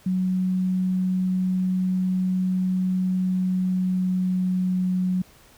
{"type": "tone with pitch glide", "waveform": "sine", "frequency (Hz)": [185, 183.51], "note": ["F#3", "F#3"], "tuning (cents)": [0, -14], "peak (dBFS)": -20, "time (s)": [0.06, 5.22], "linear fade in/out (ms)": 5, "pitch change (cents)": -14, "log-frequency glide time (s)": [3.12, 4.89], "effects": ["pink hiss -53 dBFS RMS until 5.57 s"]}